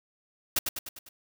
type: noise with echo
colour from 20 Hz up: white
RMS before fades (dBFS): -25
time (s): 0.56-0.59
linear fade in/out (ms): 5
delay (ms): 100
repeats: 5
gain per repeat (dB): -5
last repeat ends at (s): 1.09
effects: none